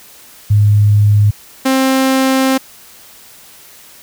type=tone pair in turn; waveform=sine / sawtooth; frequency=103.83 / 264.6 Hz; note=G#2 / C4; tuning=0 / +20 cents; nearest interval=octave + major third; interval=1620 cents; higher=second; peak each=-6 dBFS; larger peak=neither; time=0.5-1.31 / 1.65-2.58 s; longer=second; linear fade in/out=10 ms; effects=white hiss -40 dBFS RMS until 4.02 s